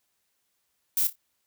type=noise with echo; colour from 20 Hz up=violet; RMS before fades=-24 dBFS; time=0.97-1.07 s; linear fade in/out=2 ms; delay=29 ms; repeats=3; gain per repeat=-12 dB; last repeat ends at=1.157 s; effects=white hiss -75 dBFS RMS until 1.46 s